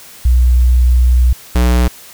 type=tone pair in turn; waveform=sine / square; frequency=61.6 / 61.07 Hz; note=B1 / B1; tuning=-4 / -19 cents; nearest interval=unison; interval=15 cents; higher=first; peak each=-6 / -9 dBFS; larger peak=first; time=0.25-1.33 / 1.55-1.88 s; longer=first; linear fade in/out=5 ms; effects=white hiss -37 dBFS RMS until 2.13 s